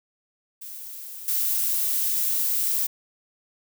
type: noise with level steps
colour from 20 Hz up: violet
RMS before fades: -38 / -24 dBFS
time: 0.61-2.87 s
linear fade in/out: 10 ms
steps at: 1.28 s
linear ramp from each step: 2 ms
effects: none